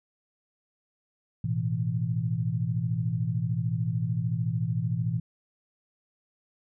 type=chord; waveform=sine; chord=A suspended second; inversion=none; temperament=equal; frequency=110 / 123.47 / 164.81 Hz; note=A2 / B2 / E3; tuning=0 / 0 / 0 cents; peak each=-30 / -29 / -30 dBFS; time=1.44-5.2 s; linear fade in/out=5 ms; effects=none